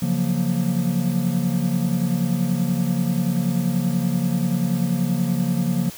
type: chord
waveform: triangle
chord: Gb major seventh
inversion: second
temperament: equal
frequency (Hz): 138.59 / 174.61 / 185 / 233.1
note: Db3 / F3 / Gb3 / Bb3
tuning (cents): 0 / 0 / 0 / 0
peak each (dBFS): -24 / -20 / -24 / -23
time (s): 0.02-5.9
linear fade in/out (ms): 5
effects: white hiss -39 dBFS RMS until 5.97 s